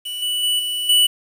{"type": "tone with level steps", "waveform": "square", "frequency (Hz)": 2960, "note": "F#7", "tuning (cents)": 0, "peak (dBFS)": [-26, -20, -17, -22, -12], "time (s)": [0.05, 1.07], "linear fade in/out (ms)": 10, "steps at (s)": [0.22, 0.43, 0.59, 0.89], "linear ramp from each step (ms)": 5, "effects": ["7-bit"]}